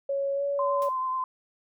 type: tone with pitch glide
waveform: sine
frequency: 554.4 to 564.7 Hz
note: C#5 to C#5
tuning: 0 to +32 cents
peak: -25 dBFS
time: 0.09-0.89 s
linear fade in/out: 5 ms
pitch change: +32 cents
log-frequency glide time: 0.34-0.44 s
type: tone with vibrato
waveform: sine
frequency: 1034 Hz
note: C6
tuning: 21 cents flat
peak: -26 dBFS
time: 0.59-1.24 s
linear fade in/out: 2 ms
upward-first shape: triangle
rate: 9.3 Hz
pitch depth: 23 cents each way
type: noise with exponential decay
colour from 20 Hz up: white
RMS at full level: -43 dBFS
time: 0.82-0.98 s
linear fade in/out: 0 ms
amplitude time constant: 34 ms
effects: none